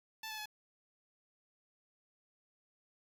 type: tone with pitch steps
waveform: 10% pulse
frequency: 880 / 865.4 / 851 Hz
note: A5 / A5 / G#5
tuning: 0 / -29 / +42 cents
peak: -33 dBFS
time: 0.23-0.458 s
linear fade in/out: 5 ms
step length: 76 ms
effects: 10-bit